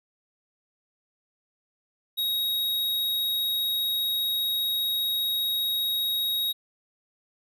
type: tone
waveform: square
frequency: 3785 Hz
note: A#7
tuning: 26 cents sharp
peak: -25 dBFS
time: 2.17-6.53 s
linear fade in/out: 20 ms
effects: none